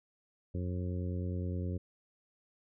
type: harmonic tone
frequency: 89.8 Hz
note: F2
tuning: 49 cents sharp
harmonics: 1 / 2 / 3 / 4 / 5 / 6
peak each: -34 / -40 / -44 / -46 / -48 / -50 dBFS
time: 0.54-1.78 s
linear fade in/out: 10 ms
effects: none